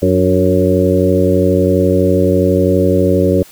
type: harmonic tone with a mistuned harmonic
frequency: 92.1 Hz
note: F#2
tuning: 7 cents flat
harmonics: 1 / 2 / 3 / 4 / 5 / 6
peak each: -16 / -16 / -16 / -16 / -16 / -16 dBFS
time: 0.02-3.43 s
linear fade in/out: 5 ms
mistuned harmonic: 3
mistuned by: +56 cents
effects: white hiss -41 dBFS RMS until 3.51 s